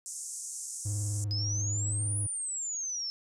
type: band-pass noise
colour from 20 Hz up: pink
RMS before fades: -40 dBFS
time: 0.06-1.24 s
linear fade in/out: 0 ms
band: 6300 to 9500 Hz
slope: 48 dB/octave
type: tone with vibrato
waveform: triangle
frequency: 102.5 Hz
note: G#2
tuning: 22 cents flat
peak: -28 dBFS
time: 0.85-2.27 s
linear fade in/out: 10 ms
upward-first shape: triangle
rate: 20 Hz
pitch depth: 99 cents each way
type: exponential two-way sweep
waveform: sine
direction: up then down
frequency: 5000 to 9940 to 5280 Hz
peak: -32 dBFS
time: 1.31-3.1 s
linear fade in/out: 0 ms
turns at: 2.19 s
effects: none